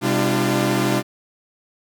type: tone cluster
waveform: sawtooth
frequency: 128.5 / 199.5 / 298 / 344.9 Hz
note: C3 / G3 / D4 / F4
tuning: -31 / +31 / +25 / -22 cents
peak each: -19 dBFS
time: 0.01-1.03 s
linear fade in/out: 50 ms
effects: none